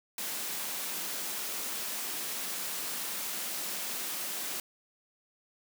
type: high-pass noise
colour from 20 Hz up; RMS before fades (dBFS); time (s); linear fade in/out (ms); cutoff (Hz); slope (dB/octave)
white; -36; 0.18-4.6; 2; 160; 48
effects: none